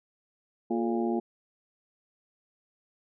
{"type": "harmonic tone with a mistuned harmonic", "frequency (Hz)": 116.54, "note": "A#2", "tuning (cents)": 0, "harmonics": [2, 3, 4, 5, 6, 7], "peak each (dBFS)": [-29, -29, -37, -44, -37, -38], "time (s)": [0.7, 1.2], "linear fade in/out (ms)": 10, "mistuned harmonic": 4, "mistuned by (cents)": -130, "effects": []}